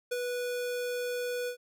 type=tone with ADSR envelope; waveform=square; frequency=490.9 Hz; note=B4; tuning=10 cents flat; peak=-29 dBFS; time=0.11-1.57 s; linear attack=12 ms; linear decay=30 ms; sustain=-3 dB; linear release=92 ms; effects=none